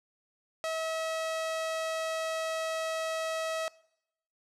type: tone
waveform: sawtooth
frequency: 644 Hz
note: E5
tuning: 41 cents flat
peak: -27 dBFS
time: 0.64-3.68 s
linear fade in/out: 0 ms
effects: noise-tail reverb RT60 0.8 s tail -22 dB re dry + low-pass 9000 Hz 12 dB/octave